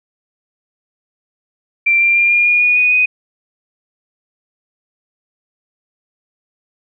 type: tone with pitch steps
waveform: sine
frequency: 2357 / 2376 / 2395 / 2415 / 2434 / 2454 / 2474 / 2494 Hz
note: D7 / D7 / D7 / D7 / D#7 / D#7 / D#7 / D#7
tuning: +6 / +20 / +33 / +48 / -39 / -25 / -10 / +3 cents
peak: -9 dBFS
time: 1.86-3.06 s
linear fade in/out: 10 ms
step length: 150 ms
effects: none